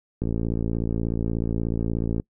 click train, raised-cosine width 3 ms, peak -13 dBFS, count 113, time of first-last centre 0.22-2.199 s, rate 56.6 Hz, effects noise-tail reverb RT60 0.1 s tail -25 dB re dry

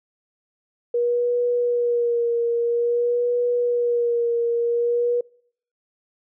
sine tone with vibrato, 477.3 Hz, A#4, 41 cents sharp, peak -18 dBFS, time 0.94-5.21 s, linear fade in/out 5 ms, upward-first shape sine, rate 0.5 Hz, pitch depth 29 cents each way, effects noise-tail reverb RT60 0.6 s tail -25 dB re dry

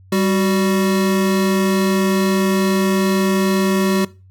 square tone pair together, 195.44 / 372.9 Hz, G3 / F#4, -5 / +14 cents, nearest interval major seventh, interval 1119 cents, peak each -17 / -19 dBFS, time 0.12-4.05 s, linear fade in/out 5 ms, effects noise-tail reverb RT60 0.3 s tail -20 dB re dry + added 94 Hz sine -43 dBFS peak until 4.3 s

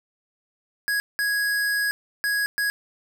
square tone bursts at uneven times, 1661.2 Hz, G#6, in tune, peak -22 dBFS, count 4, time 0.88-1 / 1.19-1.91 / 2.24-2.46 / 2.58-2.7 s, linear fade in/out 0 ms, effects none

